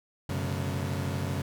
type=tone cluster; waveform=35% pulse; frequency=93.1 / 128.5 / 141.2 / 217.4 Hz; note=F#2 / C3 / C#3 / A3; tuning=+11 / -31 / +32 / -21 cents; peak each=-31 / -35 / -32 / -38 dBFS; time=0.29-1.42 s; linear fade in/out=5 ms; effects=none